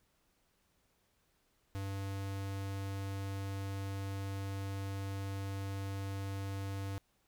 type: tone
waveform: square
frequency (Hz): 98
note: G2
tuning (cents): 0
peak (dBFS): -38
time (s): 1.75-6.98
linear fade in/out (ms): 0
effects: pink hiss -75 dBFS RMS until 7.27 s